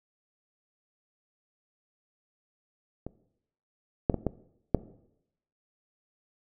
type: clicks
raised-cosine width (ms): 2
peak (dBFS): -23 / -7 / -14 / -13 / -7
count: 5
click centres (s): 3.066 / 4.098 / 4.143 / 4.267 / 4.747
effects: noise-tail reverb RT60 0.8 s tail -18 dB re dry